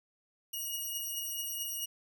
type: beating tone pair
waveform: 5% pulse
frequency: 2881 / 2885.6 Hz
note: F#7 / F#7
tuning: -47 / -44 cents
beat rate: 4.6 Hz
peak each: -33 / -28 dBFS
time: 0.53-1.86 s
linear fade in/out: 10 ms
effects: none